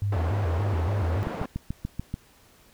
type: tone with vibrato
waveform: sine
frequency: 91.9 Hz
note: F#2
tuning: 11 cents flat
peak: -23 dBFS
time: 0.02-1.23 s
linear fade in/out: 0 ms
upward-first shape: square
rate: 3.5 Hz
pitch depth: 170 cents each way
type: band-pass noise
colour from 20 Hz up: white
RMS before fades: -34 dBFS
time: 0.12-1.46 s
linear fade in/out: 5 ms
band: 140 to 740 Hz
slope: 12 dB/octave
type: click train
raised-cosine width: 5 ms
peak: -17 dBFS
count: 7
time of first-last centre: 1.27-2.141 s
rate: 6.89 Hz
effects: pink hiss -57 dBFS RMS until 2.73 s